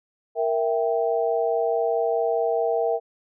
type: chord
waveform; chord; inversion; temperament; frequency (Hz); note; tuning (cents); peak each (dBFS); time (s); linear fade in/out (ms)
sine; E diminished; second; equal; 466.2 / 659.3 / 784; Bb4 / E5 / G5; 0 / 0 / 0; -23 / -24 / -28; 0.35-3; 50
effects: none